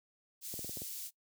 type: high-pass noise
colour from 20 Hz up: white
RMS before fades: -43 dBFS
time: 0.41-1.11 s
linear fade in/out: 50 ms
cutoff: 4700 Hz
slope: 12 dB/octave
type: clicks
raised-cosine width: 2 ms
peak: -32 dBFS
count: 6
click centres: 0.54 / 0.592 / 0.646 / 0.694 / 0.772 / 0.819 s
effects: noise-tail reverb RT60 0.1 s tail -20 dB re dry + high-pass 60 Hz 12 dB/octave